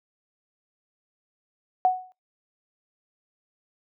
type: tone with exponential decay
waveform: sine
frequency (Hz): 740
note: F#5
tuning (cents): 0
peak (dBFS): -13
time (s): 1.85-2.12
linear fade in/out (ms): 0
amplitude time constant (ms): 58
effects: noise-tail reverb RT60 0.2 s tail -23 dB re dry + high-pass 400 Hz 12 dB/octave